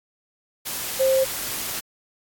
sine tone in noise, 529 Hz, C5, 19 cents sharp, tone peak -16 dBFS, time 0.99-1.25 s, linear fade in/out 20 ms, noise white, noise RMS -29 dBFS, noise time 0.65-1.81 s, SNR +10 dB, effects AAC 64 kbps

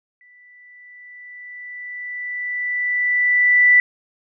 sine tone with exponential growth, 1975.5 Hz, B6, in tune, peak -8 dBFS, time 0.21-3.8 s, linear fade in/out 1 ms, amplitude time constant 780 ms, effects none

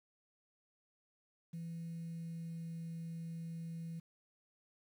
sine tone with pitch glide, 166.8 to 165.55 Hz, E3 to E3, +21 to +8 cents, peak -40 dBFS, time 1.53-4 s, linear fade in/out 10 ms, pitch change -13 cents, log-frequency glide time 1.66-2.74 s, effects tanh soft clip ceiling -38 dBFS + 11-bit

